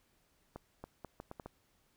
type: accelerating click train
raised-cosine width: 1 ms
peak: -30 dBFS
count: 7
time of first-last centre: 0.56-1.46 s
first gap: 280 ms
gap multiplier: 0.74
effects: pink hiss -73 dBFS RMS until 1.96 s